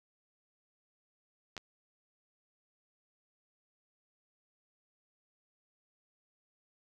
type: clicks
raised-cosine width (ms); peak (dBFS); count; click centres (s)
0.2; -25; 2; 1.567 / 1.578
effects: none